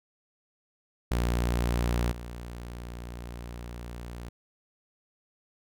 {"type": "tone with level steps", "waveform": "sawtooth", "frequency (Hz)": 59.4, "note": "A#1", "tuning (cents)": 33, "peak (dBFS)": [-21, -34], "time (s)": [1.11, 4.29], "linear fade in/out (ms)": 5, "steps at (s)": 2.11, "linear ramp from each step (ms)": 10, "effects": []}